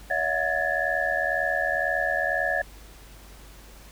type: tone cluster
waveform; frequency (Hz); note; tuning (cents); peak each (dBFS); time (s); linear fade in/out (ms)
sine; 570 / 652 / 721 / 1684 / 1766; C#5 / E5 / F#5 / G#6 / A6; +48 / -19 / -45 / +24 / +6; -31 / -30 / -30 / -27 / -29; 0.1-2.62; 5
effects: added 50 Hz sine -46 dBFS peak until 3.91 s + pink hiss -50 dBFS RMS until 3.91 s